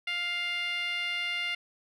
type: tone with band-pass filter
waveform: 10% pulse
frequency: 701 Hz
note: F5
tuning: 6 cents sharp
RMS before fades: -32 dBFS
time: 0.07-1.55 s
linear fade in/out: 5 ms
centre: 2400 Hz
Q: 3.2
effects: none